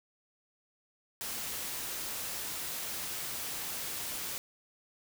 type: noise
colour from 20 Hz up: white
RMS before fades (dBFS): -38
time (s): 1.21-4.38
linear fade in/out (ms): 0
effects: none